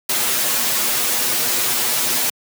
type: noise with comb filter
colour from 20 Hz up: white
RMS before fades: -19 dBFS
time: 0.09-2.3 s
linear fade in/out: 5 ms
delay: 8.2 ms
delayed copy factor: +1
effects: high-pass 150 Hz 12 dB/octave